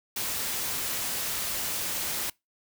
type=noise; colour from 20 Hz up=white; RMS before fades=-31 dBFS; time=0.16-2.3 s; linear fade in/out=5 ms; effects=noise-tail reverb RT60 0.2 s tail -24 dB re dry